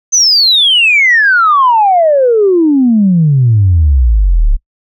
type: exponential sweep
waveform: sine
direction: down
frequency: 6272 to 32.7 Hz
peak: -4 dBFS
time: 0.12-4.57 s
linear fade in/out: 20 ms
effects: noise-tail reverb RT60 0.1 s tail -23 dB re dry + tanh soft clip ceiling 0 dBFS